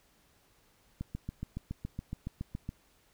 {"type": "click train", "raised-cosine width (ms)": 5, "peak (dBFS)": -24, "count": 13, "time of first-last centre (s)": [1.01, 2.691], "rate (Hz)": 7.14, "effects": ["pink hiss -67 dBFS RMS until 3.13 s"]}